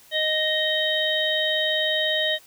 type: harmonic tone with a mistuned harmonic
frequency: 621 Hz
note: D#5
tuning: 3 cents flat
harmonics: 1 / 3 / 5 / 6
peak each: -26 / -26 / -26 / -26 dBFS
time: 0.11-2.39 s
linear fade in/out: 50 ms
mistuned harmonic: 6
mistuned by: +17 cents
effects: white hiss -52 dBFS RMS until 2.46 s